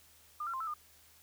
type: tone with pitch steps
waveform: sine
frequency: 1209 / 1364 / 1049 / 1317 / 1214 Hz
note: D6 / F6 / C6 / E6 / D#6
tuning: +50 / -41 / +4 / -2 / -43 cents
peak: -35 dBFS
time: 0.4-0.74 s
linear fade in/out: 5 ms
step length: 68 ms
effects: added 79 Hz sine -70 dBFS peak until 1.22 s + white hiss -62 dBFS RMS until 1.22 s